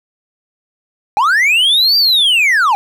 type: linear two-way sweep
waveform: triangle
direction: up then down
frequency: 775 to 4740 to 775 Hz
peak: -7 dBFS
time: 1.17-2.75 s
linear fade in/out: 0 ms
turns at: 1.97 s
effects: none